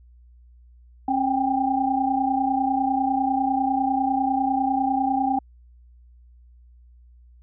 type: tone cluster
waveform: sine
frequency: 269.7 / 773 / 803 Hz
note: C#4 / G5 / G5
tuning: -47 / -24 / +41 cents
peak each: -24 dBFS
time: 1.08-5.39 s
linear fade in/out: 5 ms
effects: added 60 Hz sine -48 dBFS peak until 7.42 s